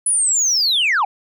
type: linear sweep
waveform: sine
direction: down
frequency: 10090 to 730 Hz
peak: -12 dBFS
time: 0.06-1.05 s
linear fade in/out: 5 ms
effects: tanh soft clip ceiling -12 dBFS